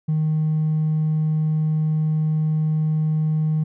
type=tone with hard clipping; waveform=sine; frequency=155.56 Hz; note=D#3; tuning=in tune; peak=-18 dBFS; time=0.08-3.64 s; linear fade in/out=10 ms; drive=1 dB; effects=none